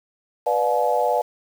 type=chord; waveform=sine; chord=B diminished seventh; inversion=none; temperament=just; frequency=493.9 / 592.7 / 711.2 / 853.4 Hz; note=B4 / D5 / F5 / Ab5; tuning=0 / +16 / +31 / +47 cents; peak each=-23 dBFS; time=0.46-1.22 s; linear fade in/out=10 ms; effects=7-bit